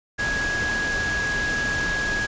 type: tone in noise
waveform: sine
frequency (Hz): 1661.2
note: G#6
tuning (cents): 0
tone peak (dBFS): -23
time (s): 0.18-2.27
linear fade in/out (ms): 20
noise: pink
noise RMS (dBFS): -29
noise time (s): 0.18-2.27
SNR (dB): +3
effects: resampled to 16000 Hz